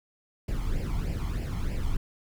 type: noise with flanger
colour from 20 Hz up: brown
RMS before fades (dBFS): -29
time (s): 0.48-1.97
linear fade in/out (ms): 5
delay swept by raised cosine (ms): 0.39 to 0.96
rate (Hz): 3.2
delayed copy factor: +0.7
effects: none